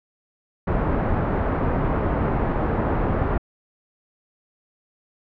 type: low-pass noise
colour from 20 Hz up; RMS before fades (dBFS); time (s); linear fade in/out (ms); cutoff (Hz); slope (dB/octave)
pink; -22; 0.67-3.38; 5; 1200; 12
effects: low-pass 2000 Hz 12 dB/octave